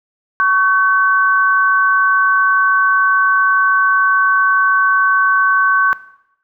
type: tone pair together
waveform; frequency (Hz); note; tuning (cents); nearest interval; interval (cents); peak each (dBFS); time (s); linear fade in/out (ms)
sine; 1118 / 1529; C#6 / G6; +14 / -44; perfect fourth; 542; -13; 0.4-5.93; 0
effects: noise-tail reverb RT60 0.8 s tail -17 dB re dry